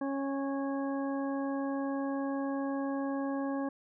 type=harmonic tone; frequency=275.2 Hz; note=C#4; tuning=12 cents flat; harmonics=1 / 2 / 3 / 4 / 6; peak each=-32 / -38 / -42 / -44 / -48 dBFS; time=0.01-3.69 s; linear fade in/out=5 ms; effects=none